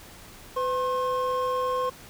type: tone pair together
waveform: triangle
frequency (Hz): 505 / 1070.1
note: B4 / C6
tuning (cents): +39 / +39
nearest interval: octave + minor second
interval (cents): 1300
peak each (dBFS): -25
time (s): 0.56-1.9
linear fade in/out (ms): 10
effects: pink hiss -47 dBFS RMS until 2.09 s